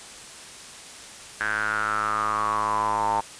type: tone with band-pass filter sweep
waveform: square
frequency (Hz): 53.2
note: G#1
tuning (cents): +42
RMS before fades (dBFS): -25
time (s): 1.4-3.21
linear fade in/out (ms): 10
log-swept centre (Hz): 1600 to 880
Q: 9.5
effects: white hiss -42 dBFS RMS until 3.39 s + resampled to 22050 Hz